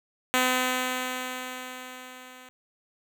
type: tone with level ramp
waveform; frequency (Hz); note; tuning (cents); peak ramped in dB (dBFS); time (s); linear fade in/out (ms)
5% pulse; 254.4; C4; -48; -9 to -35; 0.34-2.49; 0
effects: none